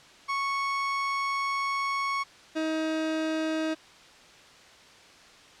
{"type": "tone pair in turn", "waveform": "30% pulse", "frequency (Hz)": [1106, 316.5], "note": ["C#6", "D#4"], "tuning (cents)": [-4, 30], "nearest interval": "octave + minor seventh", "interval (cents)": 2166, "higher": "first", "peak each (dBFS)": -24, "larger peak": "neither", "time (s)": [[0.28, 2.24], [2.55, 3.75]], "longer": "first", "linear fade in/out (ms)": 20, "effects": ["white hiss -52 dBFS RMS until 5.6 s", "low-pass 5000 Hz 12 dB/octave"]}